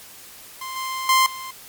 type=tone with level steps; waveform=sawtooth; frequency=1046.5 Hz; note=C6; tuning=in tune; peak=-26 / -22 / -10 / -28 dBFS; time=0.61-1.51 s; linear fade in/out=5 ms; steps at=0.76 / 1.09 / 1.26 s; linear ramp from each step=2 ms; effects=white hiss -43 dBFS RMS until 1.68 s + MP3 96 kbps